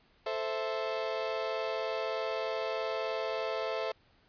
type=chord; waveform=35% pulse; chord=A minor; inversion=none; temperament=equal; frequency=440 / 523.3 / 659.3 Hz; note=A4 / C5 / E5; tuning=0 / 0 / 0 cents; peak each=-35 / -35 / -34 dBFS; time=0.26-3.92 s; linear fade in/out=5 ms; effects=pink hiss -66 dBFS RMS until 4.28 s + resampled to 11025 Hz